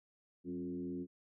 sine tone with frequency modulation, 268.7 Hz, C4, 46 cents sharp, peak -38 dBFS, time 0.44-1.07 s, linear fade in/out 50 ms, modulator 83.9 Hz, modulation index 1.1, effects none

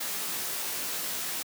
white noise with comb filter, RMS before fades -33 dBFS, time 0-1.43 s, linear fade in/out 10 ms, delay 17 ms, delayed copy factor +0.75, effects high-pass 150 Hz 12 dB/octave

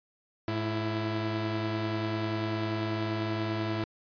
sawtooth tone pair together, 107.43 / 332.5 Hz, A2 / E4, -41 / +15 cents, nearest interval octave + minor sixth, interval 1956 cents, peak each -28 dBFS, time 0.48-3.84 s, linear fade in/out 0 ms, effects resampled to 11025 Hz

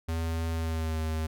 square tone with pitch glide, 82 to 79.39 Hz, E2 to D#2, -9 to +35 cents, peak -29 dBFS, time 0.08-1.27 s, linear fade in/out 10 ms, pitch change -56 cents, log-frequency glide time 0.53-0.99 s, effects none

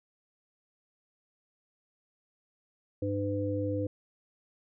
harmonic tone, 100.7 Hz, G2, 47 cents sharp, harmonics 1 / 3 / 5, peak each -33 / -33 / -33 dBFS, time 3.02-3.87 s, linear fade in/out 5 ms, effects none

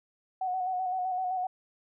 sine tone with vibrato, 740 Hz, F#5, in tune, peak -28 dBFS, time 0.41-1.47 s, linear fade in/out 5 ms, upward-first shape square, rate 7.8 Hz, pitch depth 30 cents each way, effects none

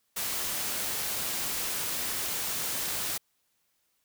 white noise, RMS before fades -32 dBFS, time 0.16-3.18 s, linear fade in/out 10 ms, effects white hiss -74 dBFS RMS until 4.04 s

